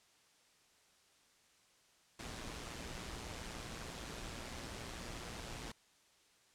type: noise with amplitude modulation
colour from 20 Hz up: pink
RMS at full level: -44 dBFS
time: 2.19-5.72 s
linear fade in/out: 5 ms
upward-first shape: sine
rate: 117 Hz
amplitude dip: 50%
effects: white hiss -69 dBFS RMS until 6.54 s + low-pass 8000 Hz 12 dB/octave